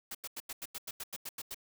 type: noise bursts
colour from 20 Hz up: white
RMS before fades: -41 dBFS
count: 12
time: 0.11-1.545 s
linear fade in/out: 5 ms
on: 38 ms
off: 89 ms
effects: none